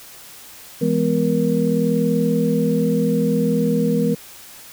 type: tone cluster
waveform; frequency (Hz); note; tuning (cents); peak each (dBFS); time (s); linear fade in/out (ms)
sine; 167.8 / 208.3 / 249 / 472.6; E3 / G#3 / B3 / A#4; +31 / +5 / +14 / +24; -21; 0.81-4.15; 10
effects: white hiss -41 dBFS RMS until 4.72 s